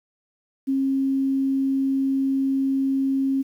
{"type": "tone", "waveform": "sine", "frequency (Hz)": 270, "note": "C#4", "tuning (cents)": -45, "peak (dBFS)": -19, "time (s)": [0.67, 3.43], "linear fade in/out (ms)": 20, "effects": ["9-bit"]}